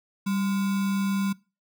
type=tone with sample-and-hold; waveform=sine; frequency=196 Hz; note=G3; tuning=in tune; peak=-23 dBFS; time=0.26-1.33 s; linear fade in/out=10 ms; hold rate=1225 Hz; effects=noise-tail reverb RT60 0.3 s tail -22 dB re dry